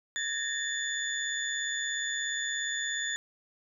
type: tone cluster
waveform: sine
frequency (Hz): 1694 / 1831 / 3520 / 6900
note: G#6 / A#6 / A7 / A8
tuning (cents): +34 / -32 / 0 / -35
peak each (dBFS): -38 / -34 / -35 / -37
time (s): 0.16-3.16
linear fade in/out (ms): 0
effects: none